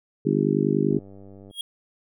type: harmonic tone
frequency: 50.2 Hz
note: G1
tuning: 42 cents sharp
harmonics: 3 / 4 / 5 / 6 / 7 / 8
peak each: -26 / -26 / -26 / -26 / -26 / -26 dBFS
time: 0.25-0.99 s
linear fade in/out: 10 ms
type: click train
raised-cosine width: 2 ms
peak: -33 dBFS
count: 60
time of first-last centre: 0.91-1.51 s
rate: 98.3 Hz
type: tone with exponential growth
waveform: square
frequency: 3278 Hz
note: G#7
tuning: 23 cents flat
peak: -25 dBFS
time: 1.5-1.61 s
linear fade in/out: 2 ms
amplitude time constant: 23 ms
effects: none